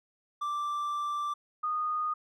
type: tone pair in turn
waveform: triangle / sine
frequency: 1174.7 / 1232.8 Hz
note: D6 / D#6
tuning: 0 / -16 cents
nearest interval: minor second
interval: 84 cents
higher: second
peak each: -28 / -28 dBFS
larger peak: neither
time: 0.41-1.34 / 1.63-2.14 s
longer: first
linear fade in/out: 10 ms
effects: none